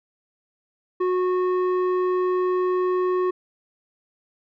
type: tone with low-pass filter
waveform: square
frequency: 365.7 Hz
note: F#4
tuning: 20 cents flat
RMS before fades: -22 dBFS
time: 1-3.31 s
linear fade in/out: 10 ms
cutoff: 1100 Hz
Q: 1.2
effects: none